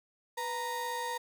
35% pulse tone pair together, 493.9 / 931.1 Hz, B4 / A#5, 0 / -2 cents, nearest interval major seventh, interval 1098 cents, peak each -38 / -33 dBFS, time 0.37-1.18 s, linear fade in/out 10 ms, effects none

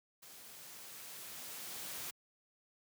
white noise with level ramp, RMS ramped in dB -55 to -43 dBFS, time 0.22-2.11 s, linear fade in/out 10 ms, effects high-pass 100 Hz 12 dB/octave

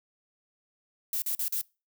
violet noise bursts, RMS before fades -30 dBFS, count 4, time 1.13-1.613 s, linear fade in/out 2 ms, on 90 ms, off 41 ms, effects noise-tail reverb RT60 0.3 s tail -25 dB re dry

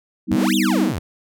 sine chord, G augmented, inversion none, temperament equal with one note detuned, 196 / 246.9 / 316.4 Hz, G3 / B3 / D#4, 0 / 0 / +29 cents, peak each -20 dBFS, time 0.27-0.93 s, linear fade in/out 50 ms
sawtooth exponential two-way sweep, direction up then down, 68.3 to 3900 to 68.3 Hz, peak -19 dBFS, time 0.31-0.99 s, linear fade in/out 5 ms, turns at 0.55 s
effects none

